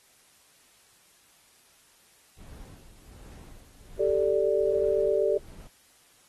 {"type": "noise with tremolo", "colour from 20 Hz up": "brown", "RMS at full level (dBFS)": -45, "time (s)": [2.38, 5.68], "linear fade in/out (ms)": 10, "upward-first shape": "sine", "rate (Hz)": 1.3, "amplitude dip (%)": 70}
{"type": "chord", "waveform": "sine", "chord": "G suspended second", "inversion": "none", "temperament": "equal", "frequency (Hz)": [392, 440, 587.3], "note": ["G4", "A4", "D5"], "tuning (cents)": [0, 0, 0], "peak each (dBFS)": -26, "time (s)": [3.99, 5.38], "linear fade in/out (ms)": 10}
{"effects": ["white hiss -60 dBFS RMS until 6.28 s", "AAC 32 kbps"]}